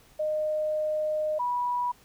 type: tone pair in turn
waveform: sine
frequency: 614 / 977 Hz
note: D#5 / B5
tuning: -23 / -19 cents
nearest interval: minor sixth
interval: 804 cents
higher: second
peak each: -25 dBFS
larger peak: neither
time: 0.19-1.39 / 1.39-1.92 s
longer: first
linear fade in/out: 10 ms
effects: pink hiss -58 dBFS RMS until 2.04 s

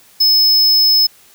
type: tone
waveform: square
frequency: 5200 Hz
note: E8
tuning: 24 cents flat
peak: -9 dBFS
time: 0.2-1.07 s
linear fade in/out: 10 ms
effects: white hiss -47 dBFS RMS until 1.34 s

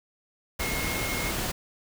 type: tone in noise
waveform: sine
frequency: 2153 Hz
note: C7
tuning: 49 cents sharp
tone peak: -33 dBFS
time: 0.6-1.31 s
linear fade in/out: 10 ms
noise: pink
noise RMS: -30 dBFS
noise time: 0.59-1.52 s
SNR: -6 dB
effects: none

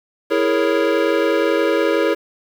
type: chord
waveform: square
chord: A# half-diminished seventh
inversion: second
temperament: equal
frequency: 329.6 / 415.3 / 466.2 / 554.4 Hz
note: E4 / G#4 / A#4 / C#5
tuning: 0 / 0 / 0 / 0 cents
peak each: -21 dBFS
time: 0.3-2.15 s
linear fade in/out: 20 ms
effects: low-pass 3000 Hz 12 dB/octave + 7-bit

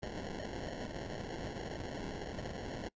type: noise with sample-and-hold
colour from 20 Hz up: violet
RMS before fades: -42 dBFS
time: 0.02-2.89 s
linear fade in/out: 10 ms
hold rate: 1225 Hz
effects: noise-tail reverb RT60 0.1 s tail -24 dB re dry + resampled to 16000 Hz

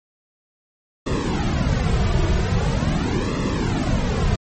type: noise with flanger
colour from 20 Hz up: brown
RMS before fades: -20 dBFS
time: 1.06-4.36 s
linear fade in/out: 10 ms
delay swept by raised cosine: 1.3 to 3.8 ms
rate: 0.43 Hz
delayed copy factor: -0.85
effects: MP3 32 kbps

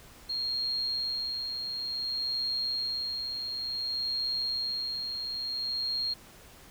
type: tone with tremolo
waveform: sine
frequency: 4241 Hz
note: C8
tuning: 23 cents sharp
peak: -28 dBFS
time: 0.29-6.14 s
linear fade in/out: 10 ms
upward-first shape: sine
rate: 0.56 Hz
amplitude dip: 40%
effects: pink hiss -53 dBFS RMS until 6.7 s

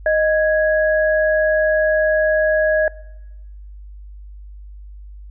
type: tone pair together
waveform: sine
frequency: 622.3 / 1661.3 Hz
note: D#5 / G#6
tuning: 0 / 0 cents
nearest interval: octave + perfect fourth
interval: 1700 cents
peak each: -14 / -19 dBFS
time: 0.06-2.88 s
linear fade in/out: 2 ms
effects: noise-tail reverb RT60 1.0 s tail -22 dB re dry + added 50 Hz sine -34 dBFS peak until 5.3 s

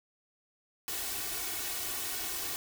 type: noise with comb filter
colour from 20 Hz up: white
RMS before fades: -36 dBFS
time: 0.88-2.56 s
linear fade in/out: 0 ms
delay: 2.7 ms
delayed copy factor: +0.8
effects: none

